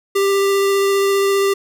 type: tone with vibrato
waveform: square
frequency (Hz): 395.1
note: G4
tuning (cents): +14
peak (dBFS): -14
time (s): 0.15-1.54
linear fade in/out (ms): 10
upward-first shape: triangle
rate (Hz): 15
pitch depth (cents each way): 10
effects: none